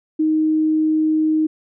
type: tone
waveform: sine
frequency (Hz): 312.2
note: D#4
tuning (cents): +6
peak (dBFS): -14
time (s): 0.19-1.47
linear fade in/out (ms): 10
effects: none